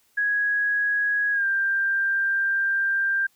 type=tone with pitch glide; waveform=sine; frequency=1661.2 to 1586.2 Hz; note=G#6 to G6; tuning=0 to +20 cents; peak=-20 dBFS; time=0.17-3.27 s; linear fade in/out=10 ms; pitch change=-80 cents; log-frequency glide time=1.32-1.45 s; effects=white hiss -64 dBFS RMS until 3.35 s